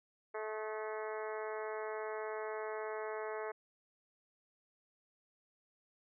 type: harmonic tone with a mistuned harmonic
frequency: 216.6 Hz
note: A3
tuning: 27 cents flat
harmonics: 2 / 3 / 4 / 5 / 6 / 7 / 8 / 9 / 10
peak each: -41 / -45 / -47 / -49 / -51 / -52 / -53 / -54 / -55 dBFS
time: 0.34-3.52 s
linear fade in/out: 10 ms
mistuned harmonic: 6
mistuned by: -30 cents
effects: none